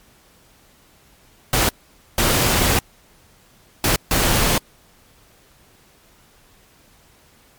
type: noise bursts at uneven times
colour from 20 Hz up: pink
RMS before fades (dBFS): -17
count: 4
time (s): 1.53-1.69 / 2.18-2.79 / 3.84-3.96 / 4.11-4.58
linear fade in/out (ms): 2
effects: pink hiss -53 dBFS RMS until 7.58 s + MP3 96 kbps